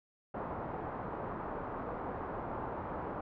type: low-pass noise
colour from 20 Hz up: white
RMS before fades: -40 dBFS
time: 0.34-3.21 s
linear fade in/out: 5 ms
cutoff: 1100 Hz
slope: 24 dB/octave
effects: none